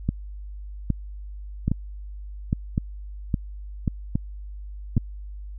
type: two click trains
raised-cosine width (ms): 5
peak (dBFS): -9 / -9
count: 4 / 7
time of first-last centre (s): 1.68-4.977 / 0.09-4.968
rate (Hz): 0.91 / 1.23
effects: added 50 Hz sine -34 dBFS peak until 5.58 s